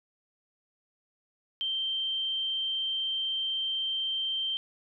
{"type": "tone", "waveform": "sine", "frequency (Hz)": 3136, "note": "G7", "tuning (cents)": 0, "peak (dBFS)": -28, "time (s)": [1.61, 4.57], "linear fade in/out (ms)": 0, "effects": []}